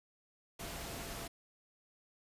sine tone in noise, 679 Hz, F5, 49 cents flat, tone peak -53 dBFS, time 0.59-1.28 s, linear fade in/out 10 ms, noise pink, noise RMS -44 dBFS, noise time 0.59-1.28 s, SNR -12 dB, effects resampled to 32000 Hz

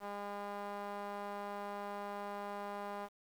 sawtooth tone with band-pass filter, 203.1 Hz, G#3, 38 cents flat, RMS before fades -43 dBFS, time 0-3.09 s, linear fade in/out 50 ms, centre 870 Hz, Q 1.7, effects 10-bit

